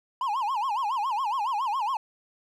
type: tone with vibrato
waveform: triangle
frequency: 943 Hz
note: A#5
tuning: 20 cents sharp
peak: -23 dBFS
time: 0.21-1.97 s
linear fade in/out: 2 ms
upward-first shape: sine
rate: 7.2 Hz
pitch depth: 260 cents each way
effects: none